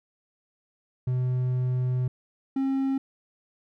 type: tone pair in turn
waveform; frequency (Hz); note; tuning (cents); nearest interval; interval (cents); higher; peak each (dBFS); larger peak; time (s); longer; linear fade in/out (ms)
triangle; 126.5 / 269.1; B2 / C4; +42 / +49; octave + minor second; 1307; second; -21 / -21; neither; 1.07-2.08 / 2.56-2.98; first; 5
effects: none